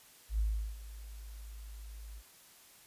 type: tone with ADSR envelope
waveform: sine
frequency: 53.5 Hz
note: A1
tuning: 48 cents flat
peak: -27 dBFS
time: 0.29-2.23 s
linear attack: 97 ms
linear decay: 370 ms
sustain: -17 dB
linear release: 57 ms
effects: white hiss -59 dBFS RMS until 2.86 s + resampled to 32000 Hz